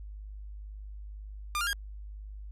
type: tone with pitch steps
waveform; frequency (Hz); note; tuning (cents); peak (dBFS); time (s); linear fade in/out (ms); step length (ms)
sawtooth; 1203 / 1397.9 / 1624.5; D6 / F6 / G#6; +41 / +1 / -39; -25; 1.55-1.73; 0; 60
effects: added 51 Hz sine -40 dBFS peak until 2.51 s + resampled to 32000 Hz